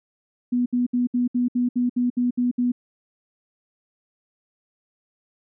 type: tone bursts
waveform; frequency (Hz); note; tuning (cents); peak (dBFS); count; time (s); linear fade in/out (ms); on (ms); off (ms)
sine; 245.4; B3; -11; -18; 11; 0.52-2.72; 10; 140; 66
effects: none